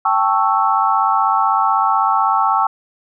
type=chord; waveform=sine; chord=A dominant seventh; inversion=third; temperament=equal; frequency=784 / 880 / 1108.7 / 1318.5 Hz; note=G5 / A5 / C#6 / E6; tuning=0 / 0 / 0 / 0 cents; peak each=-18 dBFS; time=0.05-2.67 s; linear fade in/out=5 ms; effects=none